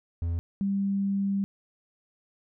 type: tone pair in turn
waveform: triangle / sine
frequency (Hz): 84.5 / 197.52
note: E2 / G3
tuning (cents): +43 / +13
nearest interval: octave + minor third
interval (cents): 1470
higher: second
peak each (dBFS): -24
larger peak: neither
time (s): 0.22-0.39 / 0.61-1.44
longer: second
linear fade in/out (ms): 0
effects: none